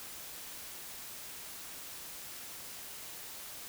silence, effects white hiss -46 dBFS RMS until 3.68 s

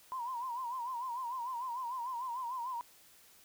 triangle tone with vibrato, 987.8 Hz, B5, in tune, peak -32 dBFS, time 0.12-2.81 s, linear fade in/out 0 ms, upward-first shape sine, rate 6.7 Hz, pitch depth 110 cents each way, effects tanh soft clip ceiling -34 dBFS + white hiss -61 dBFS RMS until 3.44 s

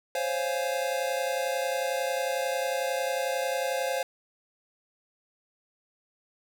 square chord, Db major seventh, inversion third, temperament equal, 523.3 / 554.4 / 698.5 / 830.6 Hz, C5 / Db5 / F5 / Ab5, 0 / 0 / 0 / 0 cents, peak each -31 / -34 / -34 / -37 dBFS, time 0.15-4.03 s, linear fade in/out 2 ms, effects none

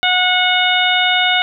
harmonic tone, 730 Hz, F#5, 24 cents flat, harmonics 1 / 2 / 3 / 4 / 5, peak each -18 / -18 / -18 / -18 / -18 dBFS, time 0.03-1.42 s, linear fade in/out 0 ms, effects none

